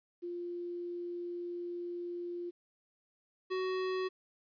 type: tone pair in turn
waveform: sine / square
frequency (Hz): 349.2 / 373.2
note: F4 / F#4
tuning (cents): 0 / +15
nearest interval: minor second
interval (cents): 115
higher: second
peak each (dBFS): -37 / -33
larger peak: second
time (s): 0.22-2.51 / 3.5-4.09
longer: first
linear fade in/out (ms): 20
effects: resampled to 11025 Hz + 12-bit